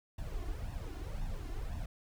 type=noise with flanger; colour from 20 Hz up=brown; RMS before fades=-39 dBFS; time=0.18-1.86 s; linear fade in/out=5 ms; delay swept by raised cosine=1.1 to 2.9 ms; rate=1.9 Hz; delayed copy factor=+0.75; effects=none